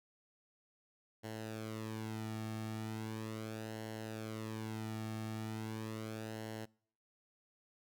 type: tone with flanger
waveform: sawtooth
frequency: 110 Hz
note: A2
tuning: in tune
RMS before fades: -43 dBFS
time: 1.23-6.66 s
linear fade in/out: 20 ms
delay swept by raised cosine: 0.82 to 2.02 ms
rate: 0.38 Hz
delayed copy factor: -0.65
effects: noise-tail reverb RT60 0.6 s tail -26 dB re dry